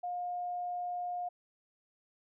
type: tone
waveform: sine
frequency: 712 Hz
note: F5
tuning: 33 cents sharp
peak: -34 dBFS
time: 0.03-1.29 s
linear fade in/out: 10 ms
effects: none